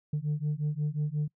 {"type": "beating tone pair", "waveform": "sine", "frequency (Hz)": [146.83, 152.43], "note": ["D3", "D#3"], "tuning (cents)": [0, -35], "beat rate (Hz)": 5.6, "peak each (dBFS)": -29, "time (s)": [0.13, 1.28], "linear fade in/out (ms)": 5, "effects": ["noise-tail reverb RT60 0.1 s tail -26 dB re dry", "tanh soft clip ceiling -24 dBFS"]}